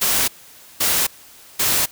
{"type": "noise bursts", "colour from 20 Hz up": "white", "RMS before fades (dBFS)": -18, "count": 3, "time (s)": [0.01, 1.86], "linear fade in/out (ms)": 10, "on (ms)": 270, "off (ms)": 520, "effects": ["white hiss -45 dBFS RMS until 1.91 s"]}